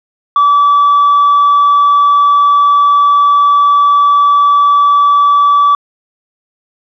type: tone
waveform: sine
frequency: 1152 Hz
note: D6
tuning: 34 cents flat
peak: -3 dBFS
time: 0.36-5.75 s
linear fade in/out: 2 ms
effects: tanh soft clip ceiling -3 dBFS